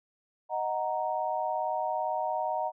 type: chord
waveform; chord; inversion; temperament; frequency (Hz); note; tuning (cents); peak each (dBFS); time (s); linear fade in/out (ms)
sine; D# minor; none; equal; 622.3 / 740 / 932.3; D#5 / F#5 / A#5; 0 / 0 / 0; -33 / -32 / -32; 0.49-2.72; 50
effects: none